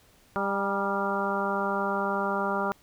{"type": "harmonic tone with a mistuned harmonic", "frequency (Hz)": 198.7, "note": "G3", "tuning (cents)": 24, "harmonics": [1, 2, 3, 4, 5, 6, 7], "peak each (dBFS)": [-33, -33, -33, -33, -33, -33, -33], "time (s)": [0.36, 2.72], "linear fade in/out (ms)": 0, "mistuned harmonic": 5, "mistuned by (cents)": -47, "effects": ["pink hiss -60 dBFS RMS until 2.82 s"]}